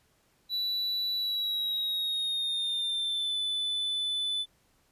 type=tone with pitch glide; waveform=triangle; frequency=3950 to 3499 Hz; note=B7 to A7; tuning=0 to -10 cents; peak=-27 dBFS; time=0.49-4.46 s; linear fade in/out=50 ms; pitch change=-210 cents; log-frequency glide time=1.16-3.38 s; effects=pink hiss -68 dBFS RMS until 4.91 s + resampled to 32000 Hz